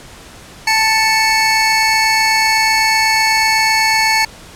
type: tone pair together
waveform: 25% pulse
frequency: 881.2 / 2217 Hz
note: A5 / C#7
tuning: +2 / 0 cents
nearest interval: octave + major third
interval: 1598 cents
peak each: -10 dBFS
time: 0.67-4.25 s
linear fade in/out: 5 ms
effects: pink hiss -37 dBFS RMS until 4.55 s + low-pass 10000 Hz 12 dB/octave